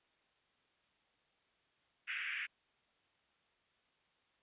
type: band-pass noise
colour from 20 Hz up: white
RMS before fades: -41 dBFS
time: 2.07-2.47 s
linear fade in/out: 20 ms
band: 1500 to 2700 Hz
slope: 48 dB/octave
effects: white hiss -75 dBFS RMS until 4.42 s + resampled to 8000 Hz